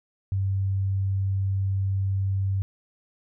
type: tone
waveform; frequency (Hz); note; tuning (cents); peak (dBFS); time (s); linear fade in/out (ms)
sine; 97; G2; -18; -22; 0.32-2.62; 0
effects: none